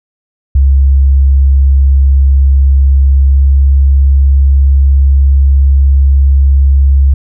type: tone with pitch glide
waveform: sine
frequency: 68 to 68.43 Hz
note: C#2 to C#2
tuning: -33 to -22 cents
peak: -3 dBFS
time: 0.55-7.14 s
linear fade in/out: 5 ms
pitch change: +11 cents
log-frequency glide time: 3.32-3.38 s
effects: none